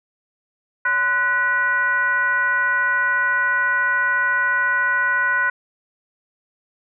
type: tone with frequency modulation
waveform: sine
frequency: 1480 Hz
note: F#6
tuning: in tune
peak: -16 dBFS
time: 0.85-5.5 s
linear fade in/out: 5 ms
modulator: 457 Hz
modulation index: 0.82
effects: none